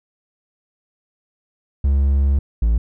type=tone pair in turn; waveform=triangle; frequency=69.3 / 55.99 Hz; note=C#2 / A1; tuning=0 / +31 cents; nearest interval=major third; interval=369 cents; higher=first; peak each=-11 / -11 dBFS; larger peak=neither; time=1.84-2.39 / 2.62-2.78 s; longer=first; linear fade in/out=5 ms; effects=none